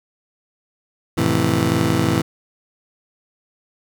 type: chord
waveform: 20% pulse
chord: F major seventh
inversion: none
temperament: just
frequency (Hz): 87.31 / 109.13 / 130.96 / 163.7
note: F2 / A2 / C3 / E3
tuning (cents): 0 / -14 / +2 / -12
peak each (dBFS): -22 / -16 / -18 / -16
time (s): 1.17-2.22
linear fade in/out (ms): 10
effects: none